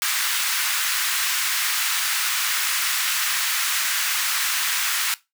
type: high-pass noise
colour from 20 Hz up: pink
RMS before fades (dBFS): -23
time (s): 0.02-5.14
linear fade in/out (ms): 0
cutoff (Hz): 1300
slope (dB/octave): 24
effects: noise-tail reverb RT60 0.2 s tail -18 dB re dry